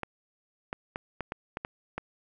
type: clicks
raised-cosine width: 0.5 ms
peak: -18 dBFS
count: 8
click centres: 0.033 / 0.729 / 0.959 / 1.207 / 1.321 / 1.571 / 1.649 / 1.98 s
effects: none